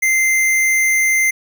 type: tone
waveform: square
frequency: 2083 Hz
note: C7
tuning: 8 cents flat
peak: -13 dBFS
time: 0.02-1.31 s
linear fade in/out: 10 ms
effects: none